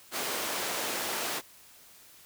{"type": "high-pass noise", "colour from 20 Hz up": "pink", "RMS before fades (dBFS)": -33, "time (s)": [0.11, 1.42], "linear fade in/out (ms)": 50, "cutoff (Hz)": 380, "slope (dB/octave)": 12, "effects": ["white hiss -55 dBFS RMS until 2.25 s"]}